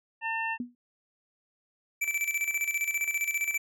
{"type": "harmonic tone", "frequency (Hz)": 900, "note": "A5", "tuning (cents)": 39, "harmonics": [1, 2, 3], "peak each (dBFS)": [-33, -33, -33], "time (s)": [0.21, 0.58], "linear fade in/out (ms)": 50}
{"type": "tone with exponential decay", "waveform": "sine", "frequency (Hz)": 243.4, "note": "B3", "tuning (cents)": -25, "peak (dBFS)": -27, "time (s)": [0.6, 0.75], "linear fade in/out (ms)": 2, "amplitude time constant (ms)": 32}
{"type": "tone with tremolo", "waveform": "square", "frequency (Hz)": 2326, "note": "D7", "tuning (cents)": -17, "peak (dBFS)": -26, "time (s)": [2.01, 3.58], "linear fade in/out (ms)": 10, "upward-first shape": "square", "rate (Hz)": 15, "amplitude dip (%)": 65}
{"effects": []}